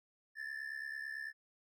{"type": "ring-modulated tone", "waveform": "triangle", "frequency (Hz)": 1760, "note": "A6", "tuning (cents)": 0, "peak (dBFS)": -36, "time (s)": [0.35, 1.33], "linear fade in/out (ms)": 50, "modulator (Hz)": 34.5, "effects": []}